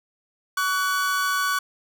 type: tone pair together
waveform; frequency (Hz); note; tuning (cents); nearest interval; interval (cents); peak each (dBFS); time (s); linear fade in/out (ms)
45% pulse; 1133.7 / 1487; C#6 / F#6; +39 / +8; perfect fourth; 469; -24; 0.57-1.59; 5
effects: none